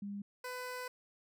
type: tone pair in turn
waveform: sine / 15% pulse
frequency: 201.8 / 501.2 Hz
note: G#3 / B4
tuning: -49 / +25 cents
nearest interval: octave + major third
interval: 1574 cents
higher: second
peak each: -39 / -34 dBFS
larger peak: second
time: 0.02-0.22 / 0.44-0.88 s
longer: second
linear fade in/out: 5 ms
effects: none